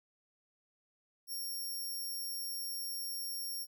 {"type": "tone", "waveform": "5% pulse", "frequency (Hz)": 5530, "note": "F8", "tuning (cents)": -18, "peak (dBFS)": -32, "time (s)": [1.27, 3.67], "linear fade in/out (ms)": 50, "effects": []}